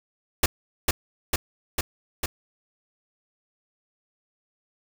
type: noise with echo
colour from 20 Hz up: pink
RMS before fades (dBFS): -18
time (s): 0.43-0.46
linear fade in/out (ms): 5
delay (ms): 450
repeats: 4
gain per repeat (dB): -2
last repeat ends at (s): 2.26
effects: none